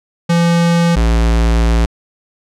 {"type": "tone pair in turn", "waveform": "square", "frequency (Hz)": [170.2, 56.8], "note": ["F3", "A#1"], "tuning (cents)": [-44, -44], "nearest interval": "octave + perfect fifth", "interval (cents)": 1900, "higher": "first", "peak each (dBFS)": -10, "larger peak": "neither", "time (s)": [[0.29, 0.96], [0.96, 1.86]], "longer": "second", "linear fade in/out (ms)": 10, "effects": ["low-pass 8000 Hz 12 dB/octave"]}